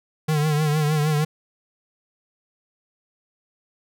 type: tone with vibrato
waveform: square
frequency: 151.7 Hz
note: D#3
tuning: 44 cents flat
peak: -19 dBFS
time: 0.28-1.25 s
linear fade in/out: 10 ms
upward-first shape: triangle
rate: 6.5 Hz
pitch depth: 72 cents each way
effects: none